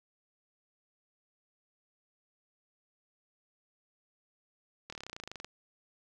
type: slowing click train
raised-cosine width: 0.2 ms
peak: -25 dBFS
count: 17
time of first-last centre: 4.9-5.446 s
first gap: 25 ms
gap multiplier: 1.04
effects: none